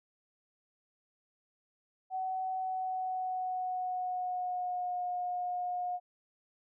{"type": "tone with pitch glide", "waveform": "sine", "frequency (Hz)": [752, 718.5], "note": ["F#5", "F5"], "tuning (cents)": [28, 49], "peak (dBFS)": -32, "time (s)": [2.1, 6], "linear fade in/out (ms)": 50, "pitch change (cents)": -79, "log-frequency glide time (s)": [2.57, 5.04], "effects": []}